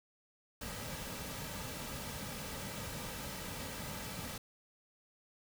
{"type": "noise with comb filter", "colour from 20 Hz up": "pink", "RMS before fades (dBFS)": -43, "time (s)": [0.61, 4.38], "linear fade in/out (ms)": 5, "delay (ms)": 2.8, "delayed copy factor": -0.5, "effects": []}